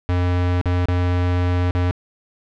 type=tone with dropouts; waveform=square; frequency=89.2 Hz; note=F2; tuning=37 cents sharp; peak=-17 dBFS; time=0.09-1.91 s; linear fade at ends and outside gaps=0 ms; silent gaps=0.613-0.657 / 0.856-0.885 / 1.709-1.75 s; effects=low-pass 3000 Hz 12 dB/octave